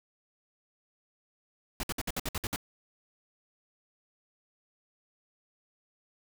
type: noise bursts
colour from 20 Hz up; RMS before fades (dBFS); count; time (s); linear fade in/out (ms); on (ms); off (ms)
pink; -33; 9; 1.8-2.561; 2; 33; 58
effects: none